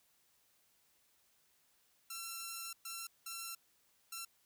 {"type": "tone bursts at uneven times", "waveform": "5% pulse", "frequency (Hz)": 1352, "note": "E6", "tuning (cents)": 43, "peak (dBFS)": -31, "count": 4, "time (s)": [[2.1, 2.73], [2.85, 3.07], [3.26, 3.55], [4.12, 4.25]], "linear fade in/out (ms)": 5, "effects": ["white hiss -73 dBFS RMS until 4.45 s"]}